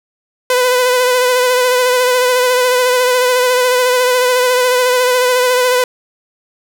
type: tone with vibrato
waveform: sawtooth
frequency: 501 Hz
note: B4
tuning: 25 cents sharp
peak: -6 dBFS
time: 0.5-5.84 s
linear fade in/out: 2 ms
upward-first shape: sine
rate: 14 Hz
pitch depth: 30 cents each way
effects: none